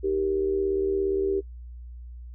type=tone with amplitude modulation; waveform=sine; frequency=390.7 Hz; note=G4; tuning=6 cents flat; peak=-19 dBFS; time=0.03-1.41 s; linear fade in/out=20 ms; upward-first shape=sine; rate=77.3 Hz; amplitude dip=70%; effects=noise-tail reverb RT60 0.1 s tail -20 dB re dry + added 60 Hz sine -38 dBFS peak until 2.34 s